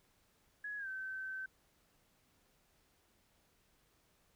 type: tone with pitch glide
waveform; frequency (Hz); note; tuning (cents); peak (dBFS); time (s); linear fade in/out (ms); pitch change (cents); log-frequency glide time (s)
sine; 1679 to 1539.6; G#6 to G6; +18 to -32; -40; 0.64-1.46; 5; -150; 0.78-0.88
effects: pink hiss -73 dBFS RMS until 4.35 s